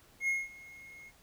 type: tone with ADSR envelope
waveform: triangle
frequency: 2156 Hz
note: C#7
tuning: 49 cents flat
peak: -25 dBFS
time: 0.2-1.12 s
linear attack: 81 ms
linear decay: 200 ms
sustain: -22 dB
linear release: 46 ms
effects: pink hiss -62 dBFS RMS until 1.22 s